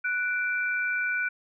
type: tone pair together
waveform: sine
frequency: 1480 / 2343 Hz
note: F#6 / D7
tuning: 0 / -5 cents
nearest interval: minor sixth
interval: 795 cents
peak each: -26 / -31 dBFS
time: 0.04-1.29 s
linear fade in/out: 10 ms
effects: none